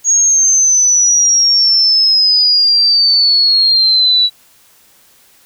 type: exponential sweep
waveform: sine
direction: down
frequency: 6645 to 3915 Hz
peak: -7 dBFS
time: 0.04-4.3 s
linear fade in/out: 50 ms
effects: white hiss -48 dBFS RMS until 5.45 s